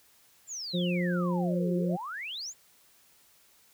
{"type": "exponential two-way sweep", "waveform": "sine", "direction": "down then up", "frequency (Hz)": [7459, 340, 7459], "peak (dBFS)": -35, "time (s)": [0.47, 2.54], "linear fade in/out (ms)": 50, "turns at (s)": 1.76}
{"type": "harmonic tone", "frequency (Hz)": 177, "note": "F3", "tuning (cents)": 23, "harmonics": [1, 2, 3], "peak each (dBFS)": [-27, -35, -35], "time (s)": [0.73, 1.97], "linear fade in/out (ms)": 20}
{"effects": ["white hiss -62 dBFS RMS until 3.73 s"]}